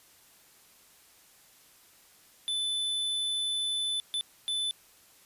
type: tone bursts at uneven times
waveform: square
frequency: 3508 Hz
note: A7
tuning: 6 cents flat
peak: -29 dBFS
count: 3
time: 2.48-4 / 4.14-4.21 / 4.48-4.71 s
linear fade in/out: 0 ms
effects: white hiss -59 dBFS RMS until 5.25 s + resampled to 32000 Hz